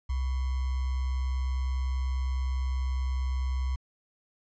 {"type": "tone with sample-and-hold", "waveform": "sine", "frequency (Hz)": 64.9, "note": "C2", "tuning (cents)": -13, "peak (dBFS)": -26, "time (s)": [0.09, 3.76], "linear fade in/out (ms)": 10, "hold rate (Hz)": 1050, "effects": ["resampled to 16000 Hz"]}